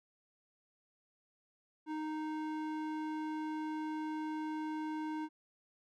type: tone with band-pass filter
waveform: square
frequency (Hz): 310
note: D#4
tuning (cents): -6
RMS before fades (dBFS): -39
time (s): 1.86-5.29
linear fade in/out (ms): 50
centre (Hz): 640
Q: 1
effects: none